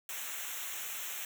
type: noise with comb filter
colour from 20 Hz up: white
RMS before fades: -40 dBFS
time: 0.09-1.25 s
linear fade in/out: 2 ms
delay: 0.21 ms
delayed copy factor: -0.9
effects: none